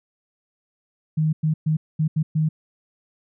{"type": "tone bursts at uneven times", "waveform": "sine", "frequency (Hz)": 156, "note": "D#3", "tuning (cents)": 5, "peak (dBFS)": -17, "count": 6, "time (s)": [[1.17, 1.33], [1.43, 1.54], [1.66, 1.77], [1.99, 2.08], [2.16, 2.23], [2.35, 2.49]], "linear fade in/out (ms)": 10, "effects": []}